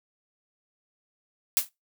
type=noise with exponential decay; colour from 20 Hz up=blue; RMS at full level=-18 dBFS; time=1.57-1.69 s; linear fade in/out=0 ms; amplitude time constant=25 ms; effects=noise-tail reverb RT60 0.2 s tail -21 dB re dry